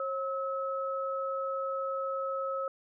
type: tone pair together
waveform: sine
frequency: 540 / 1291.8 Hz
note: C#5 / E6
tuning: -45 / -35 cents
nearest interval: octave + minor third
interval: 1510 cents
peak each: -33 / -34 dBFS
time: 0-2.68 s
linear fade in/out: 2 ms
effects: none